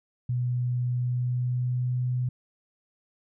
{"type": "tone with pitch glide", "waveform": "sine", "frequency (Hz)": [123.47, 125.19], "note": ["B2", "B2"], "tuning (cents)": [0, 24], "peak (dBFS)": -24, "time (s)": [0.29, 2.29], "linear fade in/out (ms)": 5, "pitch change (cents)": 24, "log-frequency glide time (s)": [0.92, 2.06], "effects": []}